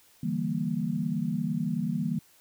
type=chord; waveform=sine; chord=E half-diminished seventh; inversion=third; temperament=equal; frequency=146.83 / 164.81 / 196 / 233.1 Hz; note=D3 / E3 / G3 / Bb3; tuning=0 / 0 / 0 / 0 cents; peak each=-36 / -31 / -32 / -31 dBFS; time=0.23-2.19 s; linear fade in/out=5 ms; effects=white hiss -60 dBFS RMS until 2.4 s